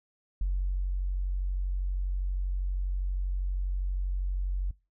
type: tone with ADSR envelope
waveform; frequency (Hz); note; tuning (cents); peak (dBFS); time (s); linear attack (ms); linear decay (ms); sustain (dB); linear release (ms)
sine; 46.25; F#1; 0; -24; 0.41-4.71; 3; 500; -2; 5
effects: noise-tail reverb RT60 0.3 s tail -24 dB re dry + tanh soft clip ceiling -21 dBFS